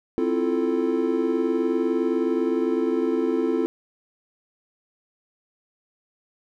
triangle chord, F major seventh, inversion second, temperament equal, 261.6 / 329.6 / 349.2 / 440 Hz, C4 / E4 / F4 / A4, 0 / 0 / 0 / 0 cents, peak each -24 dBFS, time 0.18-3.66 s, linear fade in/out 0 ms, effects none

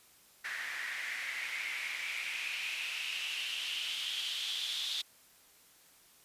white noise with band-pass filter sweep, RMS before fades -38 dBFS, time 0.44-5.02 s, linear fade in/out 10 ms, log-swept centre 1800 to 3600 Hz, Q 5.4, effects white hiss -62 dBFS RMS until 6.24 s + resampled to 32000 Hz

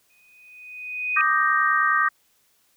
sine tone with exponential growth, 2492 Hz, D#7, 2 cents sharp, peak -19 dBFS, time 0.1-1.21 s, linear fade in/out 1 ms, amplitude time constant 240 ms
sine chord, Eb major seventh, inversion third, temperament equal, 1174.7 / 1244.5 / 1568 / 1864.7 Hz, D6 / Eb6 / G6 / Bb6, 0 / 0 / 0 / 0 cents, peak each -23 dBFS, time 1.16-2.09 s, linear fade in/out 10 ms
effects white hiss -64 dBFS RMS until 2.76 s

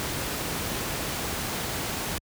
pink noise, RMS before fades -30 dBFS, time 0-2.18 s, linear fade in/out 0 ms, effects high-pass 60 Hz 12 dB/octave

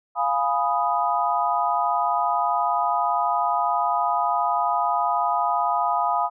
sine chord, F half-diminished seventh, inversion none, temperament equal, 698.5 / 830.6 / 987.8 / 1244.5 Hz, F5 / Ab5 / Cb6 / Eb6, 0 / 0 / 0 / 0 cents, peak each -25 dBFS, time 0.15-6.3 s, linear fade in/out 50 ms, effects none

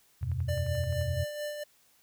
sine chord, E suspended second, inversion none, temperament equal with one note detuned, 82.41 / 92.5 / 125.7 Hz, E2 / F#2 / B2, 0 / 0 / +31 cents, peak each -33 dBFS, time 0.21-1.25 s, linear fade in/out 20 ms
click train, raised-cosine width 0.5 ms, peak -37 dBFS, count 10, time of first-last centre 0.23-1.013 s, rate 11.5 Hz
square tone with tremolo, 593 Hz, D5, 17 cents sharp, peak -33 dBFS, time 0.48-1.64 s, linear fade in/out 10 ms, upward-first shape sine, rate 4.4 Hz, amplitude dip 45%
effects white hiss -65 dBFS RMS until 2.02 s

